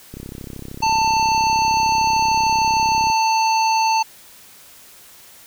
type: click train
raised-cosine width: 3 ms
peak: -20 dBFS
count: 99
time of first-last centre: 0.14-3.101 s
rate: 33.1 Hz
type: harmonic tone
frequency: 890 Hz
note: A5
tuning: 20 cents sharp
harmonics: 1 / 3 / 5 / 7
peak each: -15 / -25 / -26 / -30 dBFS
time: 0.82-4.03 s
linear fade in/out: 10 ms
effects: white hiss -45 dBFS RMS until 5.46 s